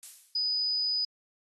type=noise with exponential decay; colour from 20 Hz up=violet; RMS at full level=-36 dBFS; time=0.03-0.54 s; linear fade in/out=0 ms; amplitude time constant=110 ms
type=tone; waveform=sine; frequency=4978 Hz; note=D#8; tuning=in tune; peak=-26 dBFS; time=0.35-1.05 s; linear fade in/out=5 ms
effects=low-pass 11000 Hz 12 dB/octave + AAC 32 kbps